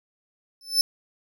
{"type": "tone with exponential growth", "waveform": "40% pulse", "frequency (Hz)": 5274, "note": "E8", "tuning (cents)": 0, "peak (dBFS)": -12, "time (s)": [0.61, 0.81], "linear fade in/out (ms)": 1, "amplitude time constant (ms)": 43, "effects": []}